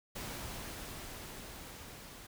pink noise with level ramp, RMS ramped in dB -42 to -51 dBFS, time 0.15-2.27 s, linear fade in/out 10 ms, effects none

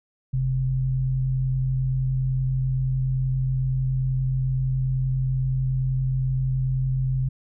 sine tone pair together, 41.14 / 130.6 Hz, E1 / C3, -3 / -3 cents, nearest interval octave + minor sixth, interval 2000 cents, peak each -29 / -21 dBFS, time 0.33-7.29 s, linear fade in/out 10 ms, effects none

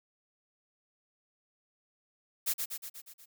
blue noise with echo, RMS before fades -30 dBFS, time 2.46-2.54 s, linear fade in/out 20 ms, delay 120 ms, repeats 6, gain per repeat -4 dB, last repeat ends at 3.26 s, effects none

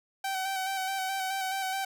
sawtooth tone with vibrato, 766 Hz, G5, 40 cents flat, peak -26 dBFS, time 0.24-1.85 s, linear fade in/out 5 ms, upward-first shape square, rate 4.7 Hz, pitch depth 24 cents each way, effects none

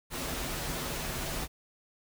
pink noise with comb filter, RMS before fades -35 dBFS, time 0.1-1.48 s, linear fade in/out 50 ms, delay 9.9 ms, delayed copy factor -0.5, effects none

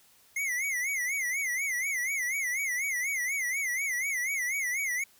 square tone with vibrato, 2093 Hz, C7, in tune, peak -29 dBFS, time 0.36-5.04 s, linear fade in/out 5 ms, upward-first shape sine, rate 4.1 Hz, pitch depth 140 cents each way, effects white hiss -61 dBFS RMS until 5.19 s

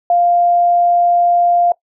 sine tone, 698.5 Hz, F5, in tune, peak -9 dBFS, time 0.1-1.72 s, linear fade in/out 2 ms, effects noise-tail reverb RT60 0.1 s tail -21 dB re dry

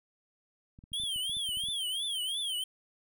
clicks, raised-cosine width 5 ms, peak -39 dBFS, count 12, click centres 0.789 / 0.839 / 0.919 / 1 / 1.036 / 1.161 / 1.296 / 1.369 / 1.491 / 1.572 / 1.638 / 1.686 s
square tone with vibrato, 3216 Hz, G7, 44 cents sharp, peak -32 dBFS, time 0.93-2.64 s, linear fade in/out 5 ms, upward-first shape triangle, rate 2.9 Hz, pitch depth 180 cents each way
effects none

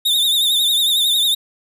45% pulse tone with vibrato, 3641 Hz, A#7, 41 cents flat, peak -13 dBFS, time 0.05-1.35 s, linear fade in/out 10 ms, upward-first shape triangle, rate 11 Hz, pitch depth 93 cents each way, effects none

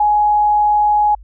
sine tone, 837 Hz, G#5, 13 cents sharp, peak -10 dBFS, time 0-1.15 s, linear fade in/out 5 ms, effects added 50 Hz sine -36 dBFS peak until 1.23 s

